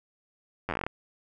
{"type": "slowing click train", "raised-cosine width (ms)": 0.5, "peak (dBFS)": -15, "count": 11, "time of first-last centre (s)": [0.69, 0.865], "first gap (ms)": 10, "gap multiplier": 1.12, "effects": []}